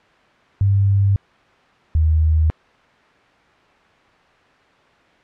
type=tone pair in turn; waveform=sine; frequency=99.1 / 78.66 Hz; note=G2 / D#2; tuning=+19 / +19 cents; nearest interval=major third; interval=400 cents; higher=first; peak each=-12 dBFS; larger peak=neither; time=0.61-1.16 / 1.95-2.5 s; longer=neither; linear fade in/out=0 ms; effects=white hiss -52 dBFS RMS until 5.23 s + low-pass 2000 Hz 12 dB/octave